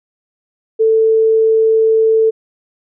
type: tone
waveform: sine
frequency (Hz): 443.8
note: A4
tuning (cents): +15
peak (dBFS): -8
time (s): 0.79-2.31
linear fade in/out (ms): 20
effects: none